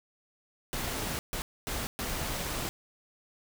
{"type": "noise bursts at uneven times", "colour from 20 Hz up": "pink", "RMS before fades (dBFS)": -34, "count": 4, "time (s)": [[0.73, 1.19], [1.33, 1.42], [1.67, 1.87], [1.99, 2.69]], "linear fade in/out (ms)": 0, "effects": []}